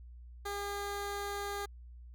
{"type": "tone", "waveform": "15% pulse", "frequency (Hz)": 404.4, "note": "G#4", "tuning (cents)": -46, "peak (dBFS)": -30, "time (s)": [0.45, 1.66], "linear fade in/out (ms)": 10, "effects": ["added 60 Hz sine -48 dBFS peak until 2.14 s"]}